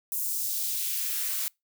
blue noise with high-pass filter sweep, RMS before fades -30 dBFS, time 0.12-1.48 s, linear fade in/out 0 ms, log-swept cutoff 8900 to 930 Hz, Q 1, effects noise-tail reverb RT60 0.2 s tail -26 dB re dry

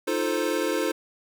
square chord, F dominant seventh, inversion third, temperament equal, 311.1 / 349.2 / 440 / 523.3 Hz, Eb4 / F4 / A4 / C5, 0 / 0 / 0 / 0 cents, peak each -30 dBFS, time 0.07-0.92 s, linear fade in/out 10 ms, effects none

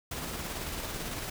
pink noise with tremolo, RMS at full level -36 dBFS, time 0.11-1.3 s, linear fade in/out 5 ms, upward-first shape square, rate 18 Hz, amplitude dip 25%, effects none

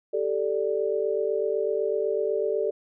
sine chord, G suspended second, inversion none, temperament equal, 392 / 440 / 587.3 Hz, G4 / A4 / D5, 0 / 0 / 0 cents, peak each -28 / -26 / -29 dBFS, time 0.13-2.71 s, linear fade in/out 10 ms, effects none

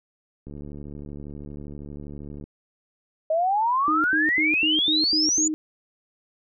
click train, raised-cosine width 3 ms, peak -26 dBFS, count 144, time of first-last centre 0.47-2.44 s, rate 72.6 Hz
sine exponential sweep, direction up, 619 to 7040 Hz, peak -19 dBFS, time 3.3-5.48 s, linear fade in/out 5 ms
sine tone bursts, 310 Hz, D#4, 6 cents flat, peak -24 dBFS, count 7, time 3.88-5.54 s, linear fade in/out 0 ms, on 160 ms, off 90 ms
effects none

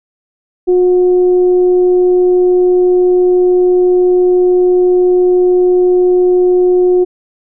sine tone with frequency modulation, 361 Hz, F#4, 43 cents flat, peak -6 dBFS, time 0.67-7.05 s, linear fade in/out 20 ms, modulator 368 Hz, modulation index 0.2, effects none

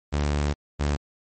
sawtooth tone pair in turn, 73 / 72.71 Hz, D2 / D2, -10 / -17 cents, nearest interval unison, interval 7 cents, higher first, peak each -18 dBFS, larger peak neither, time 0.12-0.54 / 0.79-0.97 s, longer first, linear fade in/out 20 ms, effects MP3 32 kbps

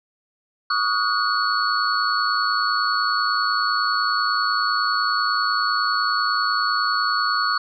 sine tone cluster, 1131 / 1241 / 1447 / 4409 Hz, C#6 / D#6 / F#6 / C#8, +34 / -5 / -39 / -10 cents, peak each -24 dBFS, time 0.7-7.58 s, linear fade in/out 5 ms, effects none

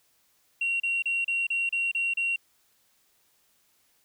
sine tone bursts, 2746 Hz, F7, 30 cents flat, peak -23 dBFS, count 8, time 0.61-2.361 s, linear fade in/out 5 ms, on 190 ms, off 33 ms, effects tanh soft clip ceiling -21 dBFS + white hiss -67 dBFS RMS until 4.04 s

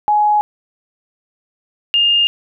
sine tone pair in turn, 839 / 2822 Hz, G#5 / F7, +17 / +17 cents, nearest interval octave + major sixth, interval 2100 cents, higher second, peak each -10 dBFS, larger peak neither, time 0.08-0.41 / 1.94-2.27 s, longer neither, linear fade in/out 0 ms, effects none

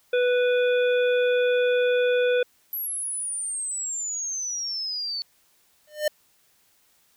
harmonic tone, 493.9 Hz, B4, in tune, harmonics 1 / 3 / 5 / 7, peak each -19 / -29 / -33 / -36 dBFS, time 0.13-2.43 s, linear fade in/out 5 ms
sine exponential sweep, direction down, 11870 to 4445 Hz, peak -27 dBFS, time 2.73-5.22 s, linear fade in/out 0 ms
square tone with exponential growth, 604 Hz, D5, 48 cents sharp, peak -18 dBFS, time 5.87-6.08 s, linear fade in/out 5 ms, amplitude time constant 44 ms
effects white hiss -63 dBFS RMS until 7.16 s

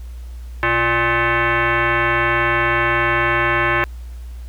sine tone with frequency modulation, 347.1 Hz, F4, 11 cents flat, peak -14 dBFS, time 0.63-3.84 s, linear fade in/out 0 ms, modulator 469 Hz, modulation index 4.4, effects added 60 Hz sine -29 dBFS peak until 4.48 s + pink hiss -51 dBFS RMS until 4.48 s

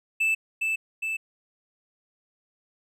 triangle tone with echo, 2637 Hz, E7, in tune, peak -19 dBFS, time 0.2-0.35 s, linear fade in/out 10 ms, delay 410 ms, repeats 2, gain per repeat -3 dB, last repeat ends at 1.17 s, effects none

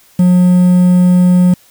triangle tone with quantisation, 180 Hz, F#3, 47 cents flat, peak -3 dBFS, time 0.19-1.54 s, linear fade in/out 5 ms, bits 5, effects white hiss -47 dBFS RMS until 1.7 s

